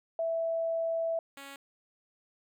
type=tone pair in turn; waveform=sine / 5% pulse; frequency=659.3 / 277.2 Hz; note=E5 / C#4; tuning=0 / 0 cents; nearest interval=octave + minor third; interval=1500 cents; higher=first; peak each=-28 / -33 dBFS; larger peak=first; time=0.19-1.19 / 1.37-1.56 s; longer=first; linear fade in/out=2 ms; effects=none